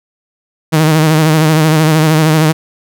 sawtooth tone with vibrato, 156.6 Hz, D#3, 11 cents sharp, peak -3 dBFS, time 0.72-2.53 s, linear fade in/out 20 ms, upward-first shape sine, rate 13 Hz, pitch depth 50 cents each way, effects none

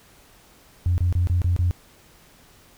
sine tone bursts, 88.2 Hz, F2, 18 cents sharp, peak -16 dBFS, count 6, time 0.86-1.71 s, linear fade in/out 0 ms, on 120 ms, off 26 ms, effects tanh soft clip ceiling -13 dBFS + pink hiss -53 dBFS RMS until 2.77 s

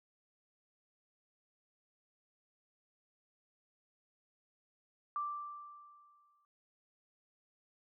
sine tone with exponential decay, 1174.7 Hz, D6, in tune, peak -33 dBFS, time 5.16-6.45 s, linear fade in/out 1 ms, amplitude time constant 280 ms, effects none

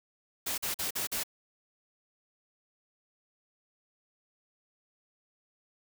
white noise bursts, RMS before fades -33 dBFS, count 5, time 0.46-1.236 s, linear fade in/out 10 ms, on 120 ms, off 44 ms, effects none

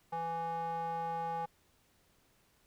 square tone with band-pass filter, 166.3 Hz, E3, 16 cents sharp, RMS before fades -37 dBFS, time 0.12-1.46 s, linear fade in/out 10 ms, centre 820 Hz, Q 4.3, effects pink hiss -70 dBFS RMS until 2.66 s

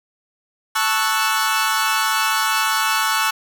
sawtooth chord, F# minor seventh, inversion first, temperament equal, 880 / 1108.7 / 1318.5 / 1480 Hz, A5 / C#6 / E6 / F#6, 0 / 0 / 0 / 0 cents, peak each -19 dBFS, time 0.75-3.31 s, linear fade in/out 10 ms, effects none

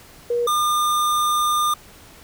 sine / square tone pair in turn, 478.2 / 1205 Hz, A#4 / D6, +44 / +44 cents, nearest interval octave + major third, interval 1600 cents, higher second, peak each -18 dBFS, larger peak neither, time 0.3-0.47 / 0.47-1.74 s, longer second, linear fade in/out 5 ms, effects pink hiss -46 dBFS RMS until 2.23 s

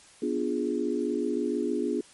sine chord, B diminished seventh, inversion none, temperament equal, 246.9 / 293.7 / 349.2 / 415.3 Hz, B3 / D4 / F4 / Ab4, 0 / 0 / 0 / 0 cents, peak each -31 dBFS, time 0.22-2.01 s, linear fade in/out 5 ms, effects white hiss -54 dBFS RMS until 2.13 s + MP3 48 kbps

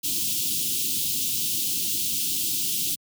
white band-stop noise, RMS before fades -26 dBFS, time 0.03-2.96 s, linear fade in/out 20 ms, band 350 to 2800 Hz, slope 48 dB/octave, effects high-pass 100 Hz 12 dB/octave

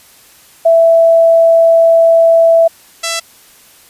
sine / 5% pulse tone pair in turn, 662 / 665.8 Hz, E5 / E5, +7 / +17 cents, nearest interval unison, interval 10 cents, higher second, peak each -4 dBFS, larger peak neither, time 0.65-2.68 / 3.03-3.2 s, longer first, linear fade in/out 10 ms, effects white hiss -43 dBFS RMS until 3.89 s + resampled to 32000 Hz

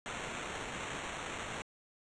white noise with sample-and-hold, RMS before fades -41 dBFS, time 0.06-1.62 s, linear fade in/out 0 ms, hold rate 4900 Hz, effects resampled to 22050 Hz

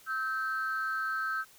sine tone pair together, 1297.5 / 1557 Hz, E6 / G6, -28 / -12 cents, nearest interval minor third, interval 316 cents, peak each -32 / -31 dBFS, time 0.06-1.45 s, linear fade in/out 50 ms, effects tanh soft clip ceiling -25 dBFS + white hiss -58 dBFS RMS until 1.58 s

